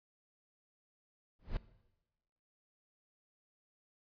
brown noise with exponential growth, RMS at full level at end -31 dBFS, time 1.39-1.57 s, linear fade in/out 2 ms, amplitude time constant 38 ms, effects noise-tail reverb RT60 1.0 s tail -18 dB re dry + resampled to 11025 Hz

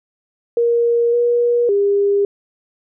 sine tone with pitch steps, 470.7 / 478.5 / 402.6 Hz, A#4 / A#4 / G4, +17 / +45 / +46 cents, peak -12 dBFS, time 0.57-2.25 s, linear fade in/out 2 ms, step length 560 ms, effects none

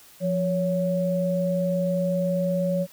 sine tone pair together, 175.31 / 559 Hz, F3 / C#5, +7 / +14 cents, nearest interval octave + minor sixth, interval 2007 cents, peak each -24 / -24 dBFS, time 0.2-2.87 s, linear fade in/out 50 ms, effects white hiss -51 dBFS RMS until 2.92 s

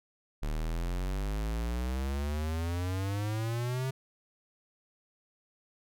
square exponential sweep, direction up, 36.71 to 133.8 Hz, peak -31 dBFS, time 0.42-3.91 s, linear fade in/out 10 ms, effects none

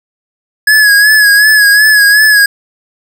square tone with vibrato, 1685 Hz, G#6, 25 cents sharp, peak -4 dBFS, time 0.67-2.46 s, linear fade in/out 5 ms, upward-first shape sine, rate 2.7 Hz, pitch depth 51 cents each way, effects none

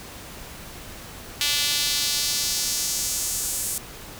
sawtooth tone with high-pass filter sweep, 290.8 Hz, D4, 17 cents flat, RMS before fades -25 dBFS, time 1.41-3.78 s, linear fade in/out 0 ms, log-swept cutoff 3300 to 8600 Hz, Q 1.6, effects pink hiss -40 dBFS RMS until 4.19 s

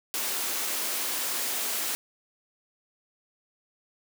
white high-pass noise, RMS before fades -30 dBFS, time 0.14-1.95 s, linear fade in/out 0 ms, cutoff 230 Hz, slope 24 dB/octave, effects none

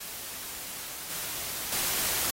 white noise with level steps, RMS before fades -39 / -35 / -29 dBFS, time 0-2.31 s, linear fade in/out 10 ms, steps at 1.1 / 1.72 s, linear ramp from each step 5 ms, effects AAC 48 kbps

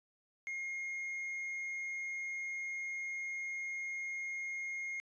triangle tone, 2140 Hz, C7, 38 cents sharp, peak -36 dBFS, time 0.47-5 s, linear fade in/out 0 ms, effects resampled to 22050 Hz

